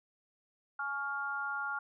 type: harmonic tone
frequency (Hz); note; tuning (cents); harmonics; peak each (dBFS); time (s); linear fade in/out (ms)
280.3; C#4; +19; 3 / 4 / 5; -41 / -42 / -35; 0.79-1.79; 5
effects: none